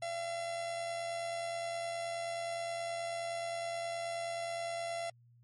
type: tone with amplitude modulation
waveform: 45% pulse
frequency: 679 Hz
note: F5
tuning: 49 cents flat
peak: -34 dBFS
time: 0.02-5.1 s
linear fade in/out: 5 ms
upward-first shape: sine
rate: 89.5 Hz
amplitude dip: 40%
effects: added 119 Hz sine -60 dBFS peak until 5.43 s + MP3 48 kbps